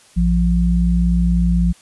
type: tone pair together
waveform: sine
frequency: 57.98 / 174.5 Hz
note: A#1 / F3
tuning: -9 / -1 cents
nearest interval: octave + perfect fifth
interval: 1908 cents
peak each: -15 dBFS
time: 0.16-1.73 s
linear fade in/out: 20 ms
effects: white hiss -49 dBFS RMS until 1.81 s + resampled to 24000 Hz